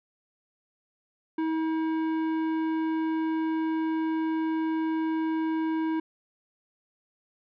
sine tone with tanh clipping, 320 Hz, D#4, 49 cents sharp, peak -27 dBFS, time 1.38-6 s, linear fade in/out 5 ms, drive 13 dB, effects none

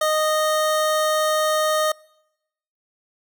25% pulse tone, 619 Hz, D#5, 9 cents flat, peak -14 dBFS, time 0.01-1.92 s, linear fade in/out 5 ms, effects noise-tail reverb RT60 0.9 s tail -26 dB re dry

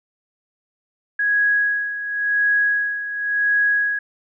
sine tone with tremolo, 1661.2 Hz, G#6, in tune, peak -14 dBFS, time 1.19-3.99 s, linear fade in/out 5 ms, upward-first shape sine, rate 0.93 Hz, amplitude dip 70%, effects none

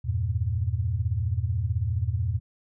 sine chord, E diminished, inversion none, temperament equal, 82.41 / 98 / 116.54 Hz, E2 / G2 / Bb2, 0 / 0 / 0 cents, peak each -28 dBFS, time 0.04-2.4 s, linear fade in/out 20 ms, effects none

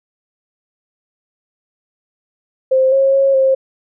sine tone with pitch steps, 524 / 541 / 545 / 532 Hz, C5 / C#5 / C#5 / C5, +2 / -42 / -29 / +29 cents, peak -9 dBFS, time 2.71-3.55 s, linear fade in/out 10 ms, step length 210 ms, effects none

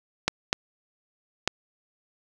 clicks, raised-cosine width 0.2 ms, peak -4 dBFS, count 3, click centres 0.28 / 0.529 / 1.476 s, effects none

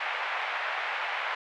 white band-pass noise, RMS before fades -32 dBFS, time 0-1.35 s, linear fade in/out 5 ms, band 650 to 2400 Hz, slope 24 dB/octave, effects none

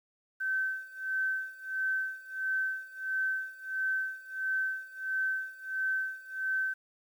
sine tone with tremolo, 1540 Hz, G6, 31 cents flat, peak -27 dBFS, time 0.4-6.74 s, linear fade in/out 10 ms, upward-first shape sine, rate 1.5 Hz, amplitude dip 90%, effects 10-bit

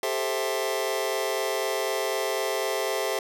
sawtooth chord, A minor seventh, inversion third, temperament just, 396 / 440 / 528 / 660 Hz, G4 / A4 / C5 / E5, +18 / 0 / +16 / +2 cents, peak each -27 dBFS, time 0.03-3.19 s, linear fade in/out 2 ms, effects none

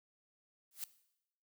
blue noise with exponential growth, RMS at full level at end -37 dBFS, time 0.71-0.84 s, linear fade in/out 2 ms, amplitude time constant 28 ms, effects noise-tail reverb RT60 0.8 s tail -17 dB re dry

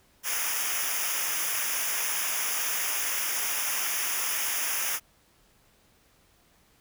white noise with comb filter, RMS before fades -29 dBFS, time 0.23-5 s, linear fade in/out 50 ms, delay 0.24 ms, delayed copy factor -1, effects pink hiss -63 dBFS RMS until 6.8 s

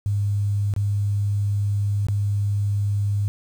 sine tone with dropouts, 101.6 Hz, G#2, 38 cents flat, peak -19 dBFS, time 0.06-3.28 s, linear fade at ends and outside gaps 0 ms, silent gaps 0.738-0.763 / 2.068-2.085 s, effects 8-bit

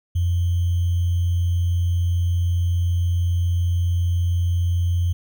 sine tone with sample-and-hold, 87.31 Hz, F2, in tune, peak -17 dBFS, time 0.15-5.13 s, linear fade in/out 10 ms, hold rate 3150 Hz, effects none

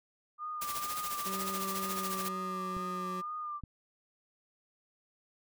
sine tone with vibrato, 1205 Hz, D6, 44 cents sharp, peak -36 dBFS, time 0.38-3.61 s, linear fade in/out 50 ms, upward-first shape sine, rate 2.1 Hz, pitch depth 39 cents each way
white noise with tremolo, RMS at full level -37 dBFS, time 0.61-2.29 s, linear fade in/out 10 ms, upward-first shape sine, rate 14 Hz, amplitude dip 65%
25% pulse tone with pitch glide, 191.9 to 183.23 Hz, G3 to F#3, -37 to -17 cents, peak -35 dBFS, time 1.25-3.22 s, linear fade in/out 20 ms, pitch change -80 cents, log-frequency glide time 1.74-2.92 s
clicks, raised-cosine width 5 ms, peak -32 dBFS, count 2, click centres 2.767 / 3.637 s
effects none

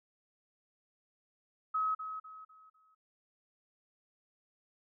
sine tone with echo, 1278 Hz, D#6, 46 cents sharp, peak -29 dBFS, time 1.74-1.95 s, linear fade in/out 10 ms, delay 250 ms, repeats 4, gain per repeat -9 dB, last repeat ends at 2.95 s, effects none

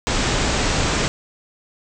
pink low-pass noise, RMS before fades -20 dBFS, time 0.07-1.08 s, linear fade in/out 0 ms, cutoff 8100 Hz, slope 96 dB/octave, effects none

